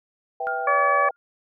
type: chord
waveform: sine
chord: E minor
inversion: second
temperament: equal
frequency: 493.9 / 659.3 / 784 Hz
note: B4 / E5 / G5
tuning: 0 / 0 / 0 cents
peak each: -32 / -32 / -27 dBFS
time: 0.4-1.11 s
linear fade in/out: 5 ms
type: tone with exponential decay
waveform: sine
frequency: 1410 Hz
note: F6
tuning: 16 cents sharp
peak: -24 dBFS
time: 0.47-1.16 s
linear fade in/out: 0 ms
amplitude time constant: 150 ms
type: harmonic tone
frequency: 571 Hz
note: D5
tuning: 49 cents flat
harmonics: 1 / 2 / 3 / 4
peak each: -24 / -19 / -25 / -31 dBFS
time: 0.67-1.09 s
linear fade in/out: 5 ms
effects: none